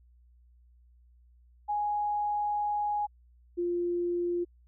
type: tone pair in turn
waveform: sine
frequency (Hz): 830.6 / 349.2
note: G#5 / F4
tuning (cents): 0 / 0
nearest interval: octave + minor third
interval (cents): 1500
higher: first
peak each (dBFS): -27 / -27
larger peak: neither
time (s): 1.68-3.07 / 3.57-4.45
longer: first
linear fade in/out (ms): 20
effects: added 60 Hz sine -57 dBFS peak until 4.67 s